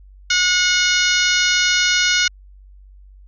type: harmonic tone with a mistuned harmonic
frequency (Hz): 727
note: F#5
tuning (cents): -31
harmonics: 2 / 3 / 4 / 5 / 6 / 7 / 8 / 9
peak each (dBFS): -19 / -21 / -22 / -23 / -24 / -24 / -25 / -26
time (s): 0.3-2.28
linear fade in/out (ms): 5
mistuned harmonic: 6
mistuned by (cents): -41
effects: added 48 Hz sine -41 dBFS peak until 3.27 s